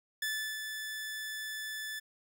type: tone with ADSR envelope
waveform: sawtooth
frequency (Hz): 1744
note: A6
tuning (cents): -16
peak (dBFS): -28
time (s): 0.22-2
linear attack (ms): 4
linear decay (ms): 350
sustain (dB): -6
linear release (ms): 15
effects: none